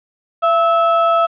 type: ring-modulated tone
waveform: triangle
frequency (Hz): 987.8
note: B5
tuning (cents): 0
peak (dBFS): -6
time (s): 0.42-1.27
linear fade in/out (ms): 20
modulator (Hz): 315
effects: resampled to 8000 Hz + 8-bit